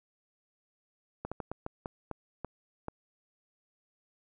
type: slowing click train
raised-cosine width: 1 ms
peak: -22 dBFS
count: 9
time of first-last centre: 1.25-2.884 s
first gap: 66 ms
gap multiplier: 1.31
effects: none